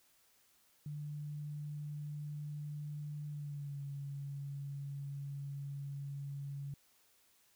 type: tone with pitch glide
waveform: sine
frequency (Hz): 148 to 140.42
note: D3 to C#3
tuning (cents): +14 to +23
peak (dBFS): -40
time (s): 0.86-6.74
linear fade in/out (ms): 2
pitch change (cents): -91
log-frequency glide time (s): 3.29-3.82
effects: white hiss -70 dBFS RMS until 7.55 s